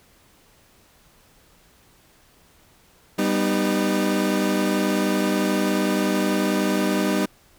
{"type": "chord", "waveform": "30% pulse", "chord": "G augmented", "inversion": "none", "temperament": "equal with one note detuned", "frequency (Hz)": [196, 246.9, 305.6], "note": ["G3", "B3", "D#4"], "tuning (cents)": [0, 0, -31], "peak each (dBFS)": [-20, -24, -21], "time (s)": [3.18, 7.26], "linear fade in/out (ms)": 10, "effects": ["pink hiss -56 dBFS RMS until 7.58 s"]}